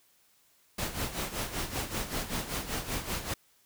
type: noise with tremolo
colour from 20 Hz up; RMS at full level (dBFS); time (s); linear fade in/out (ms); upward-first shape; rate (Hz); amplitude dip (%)
pink; -32; 0.78-3.34; 5; sine; 5.2; 70
effects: white hiss -66 dBFS RMS until 3.65 s